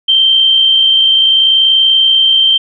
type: tone with amplitude modulation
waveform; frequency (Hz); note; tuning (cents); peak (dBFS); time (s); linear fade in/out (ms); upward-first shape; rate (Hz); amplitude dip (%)
sine; 3136; G7; 0; -4; 0.08-2.58; 10; sine; 60.6; 35
effects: none